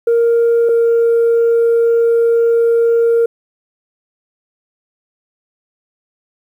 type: tone pair in turn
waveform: sine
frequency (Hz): 466.2 / 464.2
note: A#4 / A#4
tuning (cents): 0 / -7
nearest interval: unison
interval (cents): 7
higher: first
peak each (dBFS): -7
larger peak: neither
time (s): 0.07-0.69 / 0.69-3.26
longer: second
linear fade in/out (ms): 5
effects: tanh soft clip ceiling -7 dBFS + 8-bit